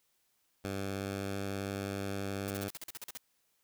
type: tone with pitch glide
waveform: 10% pulse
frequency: 97.7 to 98.72 Hz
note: G2 to G2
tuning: -5 to +13 cents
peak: -27 dBFS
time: 0.64-2.69 s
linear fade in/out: 10 ms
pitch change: +18 cents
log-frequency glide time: 0.75-1.46 s
type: noise bursts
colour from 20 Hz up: white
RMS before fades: -43 dBFS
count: 11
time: 2.48-3.173 s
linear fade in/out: 0 ms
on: 23 ms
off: 44 ms
effects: white hiss -75 dBFS RMS until 3.63 s